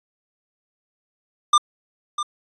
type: tone with echo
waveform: square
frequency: 1198 Hz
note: D6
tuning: 34 cents sharp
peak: -12 dBFS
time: 1.53-1.58 s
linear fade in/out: 5 ms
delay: 650 ms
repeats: 1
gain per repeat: -11 dB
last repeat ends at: 2.23 s
effects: resampled to 22050 Hz